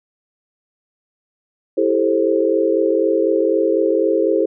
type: chord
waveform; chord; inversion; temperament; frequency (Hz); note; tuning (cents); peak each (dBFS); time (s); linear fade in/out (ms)
sine; A minor seventh; second; just; 330 / 396 / 440 / 528; E4 / G4 / A4 / C5; +2 / +18 / 0 / +16; -19; 1.77-4.46; 10
effects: none